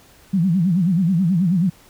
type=tone with vibrato; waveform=sine; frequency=178.2 Hz; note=F3; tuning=35 cents sharp; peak=-14 dBFS; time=0.33-1.7 s; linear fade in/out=10 ms; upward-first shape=sine; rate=9.3 Hz; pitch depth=180 cents each way; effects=pink hiss -50 dBFS RMS until 1.89 s